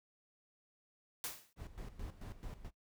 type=noise with exponential decay; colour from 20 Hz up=white; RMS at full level=-38 dBFS; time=1.24-1.53 s; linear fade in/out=1 ms; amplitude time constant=63 ms
type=noise with tremolo; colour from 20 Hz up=brown; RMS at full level=-45 dBFS; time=1.56-2.71 s; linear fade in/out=50 ms; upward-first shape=square; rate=4.6 Hz; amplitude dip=75%
effects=noise-tail reverb RT60 0.1 s tail -17 dB re dry